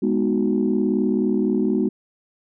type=chord; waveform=sine; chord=G# minor seventh; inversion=none; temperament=equal; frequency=207.7 / 246.9 / 311.1 / 370 Hz; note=G#3 / B3 / D#4 / F#4; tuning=0 / 0 / 0 / 0 cents; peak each=-21 / -22 / -24 / -23 dBFS; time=0.02-1.89 s; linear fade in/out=10 ms; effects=tanh soft clip ceiling -9 dBFS